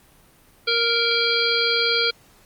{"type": "harmonic tone with a mistuned harmonic", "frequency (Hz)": 466.2, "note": "A#4", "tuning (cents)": 0, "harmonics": [1, 3, 5, 7, 9, 10], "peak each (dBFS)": [-25, -25, -25, -25, -25, -25], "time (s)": [0.67, 2.11], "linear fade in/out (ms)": 10, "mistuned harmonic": 9, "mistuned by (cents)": -18, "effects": ["pink hiss -54 dBFS RMS until 2.45 s", "Opus 32 kbps"]}